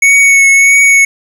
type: tone with vibrato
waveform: square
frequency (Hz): 2217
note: C#7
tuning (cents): 0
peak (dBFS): -4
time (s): 0.02-1.05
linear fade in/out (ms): 5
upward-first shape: triangle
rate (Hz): 1.6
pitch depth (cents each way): 22
effects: low-pass 11000 Hz 12 dB/octave + 7-bit